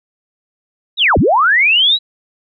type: linear two-way sweep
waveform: sine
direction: down then up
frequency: 3971 to 49 to 3971 Hz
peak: -8 dBFS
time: 0.97-1.99 s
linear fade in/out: 50 ms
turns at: 1.18 s
effects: none